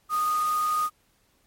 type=tone in noise; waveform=sine; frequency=1235 Hz; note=D#6; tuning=13 cents flat; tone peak=-22 dBFS; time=0.09-0.9 s; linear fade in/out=50 ms; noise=white; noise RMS=-39 dBFS; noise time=0.09-0.9 s; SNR=+14 dB; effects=pink hiss -66 dBFS RMS until 1.46 s + MP3 64 kbps